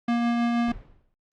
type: tone with tremolo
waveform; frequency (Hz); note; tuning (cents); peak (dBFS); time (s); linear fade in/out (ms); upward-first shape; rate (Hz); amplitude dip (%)
square; 236.3; A#3; +24; -21; 0.08-0.72; 5; triangle; 6.3; 25
type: noise with exponential decay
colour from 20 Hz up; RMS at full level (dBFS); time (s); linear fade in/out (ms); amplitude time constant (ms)
brown; -33; 0.68-1.14; 0; 100
effects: low-pass 3000 Hz 12 dB/octave + Opus 48 kbps